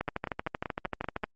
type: two click trains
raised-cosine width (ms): 0.5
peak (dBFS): -18 / -16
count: 7 / 17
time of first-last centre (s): 0.08-1.236 / 0.01-1.241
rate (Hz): 5.19 / 13
effects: Opus 48 kbps